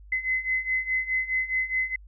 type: beating tone pair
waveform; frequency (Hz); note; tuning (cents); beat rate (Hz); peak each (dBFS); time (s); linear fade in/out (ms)
sine; 2038 / 2042.8; C7 / C7; -46 / -42; 4.8; -29 / -26; 0.12-1.96; 5
effects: added 50 Hz sine -45 dBFS peak until 2.07 s